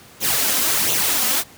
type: noise with flanger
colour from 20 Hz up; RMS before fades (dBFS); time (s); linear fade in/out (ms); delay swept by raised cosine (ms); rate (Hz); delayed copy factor
white; -19; 0.2-1.44; 50; 0.29 to 3.99; 1.4; +0.6
effects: pink hiss -45 dBFS RMS until 1.57 s + high-pass 80 Hz 12 dB/octave